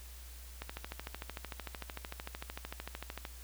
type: click train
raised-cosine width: 0.3 ms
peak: -24 dBFS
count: 36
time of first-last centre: 0.62-3.252 s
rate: 13.3 Hz
effects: added 60 Hz sine -48 dBFS peak until 3.43 s + white hiss -55 dBFS RMS until 3.43 s